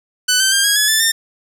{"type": "tone with pitch steps", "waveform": "10% pulse", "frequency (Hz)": [1500, 1547.5, 1596.6, 1647.1, 1699.3, 1753.2, 1808.7], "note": ["F#6", "G6", "G6", "G#6", "G#6", "A6", "A6"], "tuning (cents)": [23, -23, 31, -15, 39, -7, 47], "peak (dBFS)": -3, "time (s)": [0.28, 1.12], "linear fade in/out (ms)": 10, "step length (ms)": 120, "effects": []}